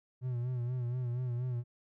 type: tone with vibrato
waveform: triangle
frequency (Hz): 123.47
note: B2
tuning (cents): 0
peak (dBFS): -30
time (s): 0.21-1.64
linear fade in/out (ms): 50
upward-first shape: sine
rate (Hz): 4.2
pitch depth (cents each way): 63
effects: none